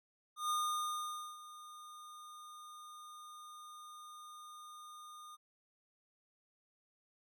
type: tone with ADSR envelope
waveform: square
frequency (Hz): 1220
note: D#6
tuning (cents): -34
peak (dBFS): -33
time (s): 0.36-5.37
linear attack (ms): 140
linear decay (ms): 870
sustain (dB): -18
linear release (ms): 27
effects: none